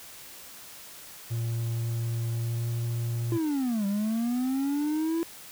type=tone with pitch glide; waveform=triangle; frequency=115.9 to 117.31 Hz; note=A#2 to A#2; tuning=-10 to +11 cents; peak=-25 dBFS; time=1.3-3.38 s; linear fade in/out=20 ms; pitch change=+21 cents; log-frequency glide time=2.37-2.65 s
type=linear two-way sweep; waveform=triangle; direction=down then up; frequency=345.3 to 196 to 336.3 Hz; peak=-23 dBFS; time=3.32-5.23 s; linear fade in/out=0 ms; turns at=3.86 s
effects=white hiss -46 dBFS RMS until 5.51 s